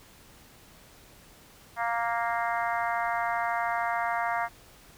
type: harmonic tone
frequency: 233.1 Hz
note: A#3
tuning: in tune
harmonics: 3 / 4 / 5 / 6 / 7 / 8 / 9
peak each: -30 / -32 / -34 / -36 / -37 / -38 / -39 dBFS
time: 1.76-4.49 s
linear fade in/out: 50 ms
effects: pink hiss -54 dBFS RMS until 4.97 s